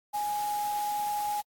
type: tone in noise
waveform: sine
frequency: 830.6 Hz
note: G#5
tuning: in tune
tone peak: -28 dBFS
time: 0.13-1.42 s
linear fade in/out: 20 ms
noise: white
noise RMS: -42 dBFS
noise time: 0.13-1.42 s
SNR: +11 dB
effects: AAC 64 kbps